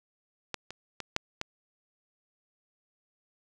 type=clicks; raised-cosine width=0.2 ms; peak=-15 / -23 / -19 / -9 / -15 dBFS; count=5; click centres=0.543 / 0.706 / 1.003 / 1.164 / 1.414 s; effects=none